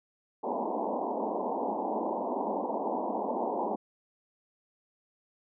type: band-pass noise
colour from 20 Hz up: white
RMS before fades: -32 dBFS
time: 0.43-3.76 s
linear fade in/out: 10 ms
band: 200 to 980 Hz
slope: 96 dB/octave
effects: none